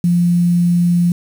sine tone with quantisation, 174.1 Hz, F3, 5 cents flat, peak -10 dBFS, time 0.04-1.12 s, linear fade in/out 2 ms, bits 6, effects none

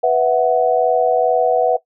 sine chord, B suspended fourth, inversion none, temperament just, 493.9 / 658.5 / 740.8 Hz, B4 / E5 / F#5, 0 / -2 / +2 cents, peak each -16 dBFS, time 0.03-1.77 s, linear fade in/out 10 ms, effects noise-tail reverb RT60 0.1 s tail -18 dB re dry

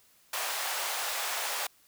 pink high-pass noise, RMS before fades -33 dBFS, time 0.33-1.67 s, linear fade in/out 5 ms, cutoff 650 Hz, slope 24 dB/octave, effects white hiss -63 dBFS RMS until 1.87 s

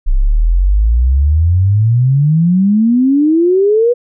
sine exponential sweep, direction up, 30.87 to 493.5 Hz, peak -7 dBFS, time 0.06-3.94 s, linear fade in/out 20 ms, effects none

